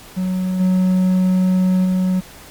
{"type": "tone with level steps", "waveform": "triangle", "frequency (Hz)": 185, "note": "F#3", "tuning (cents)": 0, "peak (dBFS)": [-15, -10, -12], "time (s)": [0.16, 2.21], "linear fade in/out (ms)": 20, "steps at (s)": [0.59, 1.84], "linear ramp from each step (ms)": 20, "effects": ["pink hiss -40 dBFS RMS until 2.5 s", "MP3 96 kbps"]}